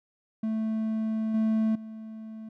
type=tone with level steps; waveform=triangle; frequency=220 Hz; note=A3; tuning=in tune; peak=-24 / -20 / -36 dBFS; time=0.43-2.49 s; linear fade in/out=5 ms; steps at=1.34 / 1.75 s; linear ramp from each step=5 ms; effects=none